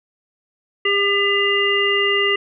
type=harmonic tone; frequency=401.1 Hz; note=G4; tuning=40 cents sharp; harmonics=1 / 3 / 5 / 7; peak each=-20 / -25 / -19 / -20 dBFS; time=0.85-2.36 s; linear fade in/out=5 ms; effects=none